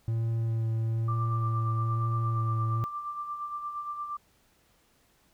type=tone with vibrato; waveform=triangle; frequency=113.3 Hz; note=A#2; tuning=49 cents flat; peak=-24 dBFS; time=0.08-2.84 s; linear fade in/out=0 ms; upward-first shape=sine; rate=1.1 Hz; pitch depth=15 cents each way
type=tone with tremolo; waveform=sine; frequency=1180 Hz; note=D6; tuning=8 cents sharp; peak=-31 dBFS; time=1.08-4.17 s; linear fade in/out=5 ms; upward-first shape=sine; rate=8.6 Hz; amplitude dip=50%
effects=pink hiss -66 dBFS RMS until 5.33 s